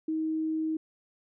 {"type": "tone", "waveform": "sine", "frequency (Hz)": 316.3, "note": "D#4", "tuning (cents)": 29, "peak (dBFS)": -27, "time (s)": [0.08, 0.77], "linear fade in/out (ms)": 5, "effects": []}